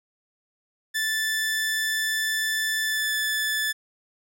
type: tone with pitch glide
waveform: sawtooth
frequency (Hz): 1757 to 1740.8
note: A6 to A6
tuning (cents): -3 to -19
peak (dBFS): -20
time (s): 0.94-3.73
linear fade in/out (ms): 20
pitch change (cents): -16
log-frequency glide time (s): 2.83-3.13
effects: none